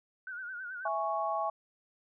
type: tone with vibrato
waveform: sine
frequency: 1480 Hz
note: F#6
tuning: in tune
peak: -38 dBFS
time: 0.27-0.88 s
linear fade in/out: 2 ms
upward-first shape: sine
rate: 9.3 Hz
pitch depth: 82 cents each way
type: chord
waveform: sine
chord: C# minor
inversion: first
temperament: equal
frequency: 659.3 / 830.6 / 1108.7 Hz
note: E5 / G#5 / C#6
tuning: 0 / 0 / 0 cents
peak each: -34 dBFS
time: 0.85-1.5 s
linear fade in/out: 5 ms
effects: none